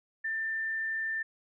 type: tone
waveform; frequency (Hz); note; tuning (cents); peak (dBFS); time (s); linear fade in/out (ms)
sine; 1786; A6; +25; -30; 0.24-1.23; 10
effects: none